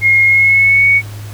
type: tone with pitch glide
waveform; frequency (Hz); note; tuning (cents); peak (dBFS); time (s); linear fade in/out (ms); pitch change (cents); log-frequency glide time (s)
sine; 2147 to 2229; C7 to C#7; +44 to +9; -6; 0.01-1.02; 50; +65; 0.25-0.87
effects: added 104 Hz sine -25 dBFS peak until 1.33 s + pink hiss -36 dBFS RMS until 1.33 s